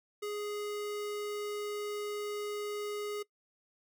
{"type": "tone", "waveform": "square", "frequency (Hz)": 415.3, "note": "G#4", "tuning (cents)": 0, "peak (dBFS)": -36, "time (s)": [0.22, 3.23], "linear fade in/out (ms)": 10, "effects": ["noise-tail reverb RT60 0.1 s tail -21 dB re dry"]}